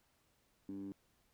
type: tone with band-pass filter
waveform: 15% pulse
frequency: 98 Hz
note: G2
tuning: in tune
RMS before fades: -45 dBFS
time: 0.69-0.92 s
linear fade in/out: 0 ms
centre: 260 Hz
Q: 9.4
effects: pink hiss -75 dBFS RMS until 1.33 s